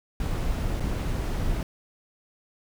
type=noise with dropouts; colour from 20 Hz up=brown; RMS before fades=-27 dBFS; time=0.2-1.63 s; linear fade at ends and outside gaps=2 ms; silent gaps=0.799-0.804 s; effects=none